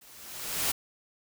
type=noise with level ramp; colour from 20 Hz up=white; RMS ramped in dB=-55 to -26 dBFS; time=0.01-0.72 s; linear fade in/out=10 ms; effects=none